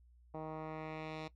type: tone with low-pass filter sweep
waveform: 10% pulse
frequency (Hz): 156.9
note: D#3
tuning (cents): +15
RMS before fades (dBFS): -44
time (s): 0.34-1.28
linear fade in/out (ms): 5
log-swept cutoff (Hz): 860 to 4200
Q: 1.3
effects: noise-tail reverb RT60 0.1 s tail -18 dB re dry + added 60 Hz sine -61 dBFS peak until 1.35 s